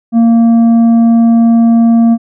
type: tone with tanh clipping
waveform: triangle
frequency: 230.7 Hz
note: A#3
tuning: 18 cents flat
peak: -5 dBFS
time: 0.12-2.18 s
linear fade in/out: 50 ms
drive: 10 dB
effects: none